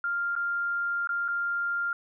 sine tone with dropouts, 1396.9 Hz, F6, in tune, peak -26 dBFS, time 0.04-1.93 s, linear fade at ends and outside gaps 2 ms, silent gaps 0.353-0.362 / 1.073-1.091 / 1.281-1.285 s, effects none

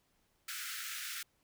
pink high-pass noise, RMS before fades -42 dBFS, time 0.48-1.23 s, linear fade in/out 5 ms, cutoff 1300 Hz, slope 96 dB/octave, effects pink hiss -75 dBFS RMS until 1.43 s

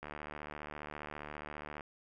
click train, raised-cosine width 0.5 ms, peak -28 dBFS, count 134, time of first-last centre 0.03-1.808 s, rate 74.8 Hz, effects none

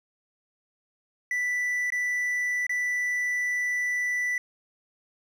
triangle tone with dropouts, 1975.5 Hz, B6, in tune, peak -23 dBFS, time 1.31-4.38 s, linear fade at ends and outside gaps 2 ms, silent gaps 1.903-1.922 / 2.667-2.694 s, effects none

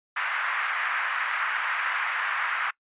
pink band-pass noise, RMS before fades -28 dBFS, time 0.16-2.71 s, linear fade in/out 10 ms, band 1200 to 2100 Hz, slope 24 dB/octave, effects noise-tail reverb RT60 0.1 s tail -23 dB re dry + resampled to 8000 Hz

